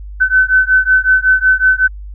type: beating tone pair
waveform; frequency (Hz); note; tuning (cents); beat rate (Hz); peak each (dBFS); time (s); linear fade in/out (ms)
sine; 1516 / 1521.4; F#6 / F#6; +42 / +48; 5.4; -11; 0.2-1.88; 20
effects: added 50 Hz sine -26 dBFS peak until 2.14 s